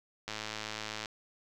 click train, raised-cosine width 0.2 ms, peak -20 dBFS, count 85, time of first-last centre 0.28-1.058 s, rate 108 Hz, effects none

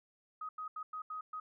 sine tone bursts at uneven times, 1257 Hz, D#6, 17 cents sharp, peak -39 dBFS, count 6, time 0.41-0.49 / 0.58-0.68 / 0.76-0.83 / 0.93-1.02 / 1.1-1.21 / 1.33-1.4 s, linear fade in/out 5 ms, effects none

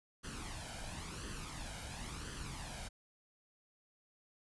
pink noise with flanger, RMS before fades -45 dBFS, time 0.23-2.89 s, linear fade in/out 20 ms, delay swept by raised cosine 0.65 to 1.33 ms, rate 0.96 Hz, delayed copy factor +0.6, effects resampled to 24000 Hz

